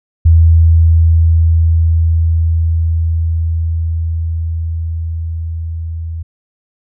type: tone with level ramp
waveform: sine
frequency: 82 Hz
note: E2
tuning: 9 cents flat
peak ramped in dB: -3 to -19 dBFS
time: 0.25-6.23 s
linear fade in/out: 10 ms
effects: none